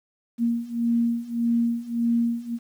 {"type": "beating tone pair", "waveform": "sine", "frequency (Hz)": [233.1, 234.8], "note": ["A#3", "A#3"], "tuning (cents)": [0, 13], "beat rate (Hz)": 1.7, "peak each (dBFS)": [-25, -23], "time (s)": [0.38, 2.59], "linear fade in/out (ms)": 50, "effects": ["9-bit"]}